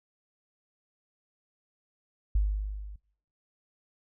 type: tone with level ramp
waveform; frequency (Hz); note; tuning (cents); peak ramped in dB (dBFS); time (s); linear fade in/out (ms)
sine; 50.9; G#1; -34; -20 to -40; 2.35-2.96; 5
effects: noise-tail reverb RT60 0.6 s tail -23 dB re dry